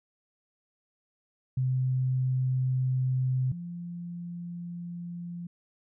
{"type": "tone pair in turn", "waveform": "sine", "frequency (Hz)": [129.1, 173.32], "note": ["C3", "F3"], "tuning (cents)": [-23, -13], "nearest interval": "perfect fourth", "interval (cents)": 510, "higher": "second", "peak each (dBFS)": [-24, -35], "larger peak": "first", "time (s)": [[1.57, 3.52], [3.52, 5.47]], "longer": "neither", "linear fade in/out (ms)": 5, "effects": []}